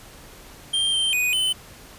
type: tone with pitch steps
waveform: square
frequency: 3175 / 3135 / 2484 / 3039 Hz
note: G7 / G7 / D#7 / F#7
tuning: +21 / -1 / -3 / +46 cents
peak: -20 dBFS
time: 0.73-1.53 s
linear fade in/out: 10 ms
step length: 200 ms
effects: pink hiss -45 dBFS RMS until 1.98 s + resampled to 32000 Hz